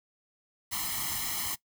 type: noise with comb filter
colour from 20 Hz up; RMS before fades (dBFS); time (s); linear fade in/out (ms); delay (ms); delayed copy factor
white; -33; 0.71-1.56; 20; 0.97; +0.95
effects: noise-tail reverb RT60 0.1 s tail -20 dB re dry